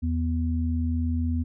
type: tone pair together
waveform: sine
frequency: 81.86 / 245.3 Hz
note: E2 / B3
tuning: -12 / -12 cents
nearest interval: octave + perfect fifth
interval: 1900 cents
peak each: -24 / -28 dBFS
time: 0.02-1.44 s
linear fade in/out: 20 ms
effects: none